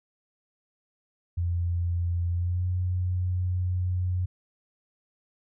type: tone with pitch glide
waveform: sine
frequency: 86.6 to 90.64 Hz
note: F2 to F#2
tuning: -14 to -35 cents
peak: -24 dBFS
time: 1.37-4.26 s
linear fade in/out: 10 ms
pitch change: +79 cents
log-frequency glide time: 2.31-2.68 s
effects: none